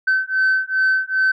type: beating tone pair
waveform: sine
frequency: 1532 / 1534.5 Hz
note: G6 / G6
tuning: -40 / -37 cents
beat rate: 2.5 Hz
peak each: -17 dBFS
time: 0.07-1.32 s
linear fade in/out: 10 ms
effects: tanh soft clip ceiling -11 dBFS